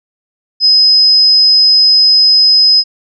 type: tone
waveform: sine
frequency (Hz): 5060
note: D#8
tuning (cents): +28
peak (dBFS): -4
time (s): 0.6-2.84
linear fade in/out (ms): 50
effects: none